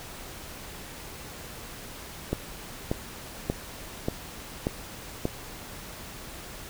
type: click train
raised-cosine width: 2 ms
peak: -12 dBFS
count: 6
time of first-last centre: 2.33-5.254 s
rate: 1.71 Hz
effects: pink hiss -42 dBFS RMS until 6.69 s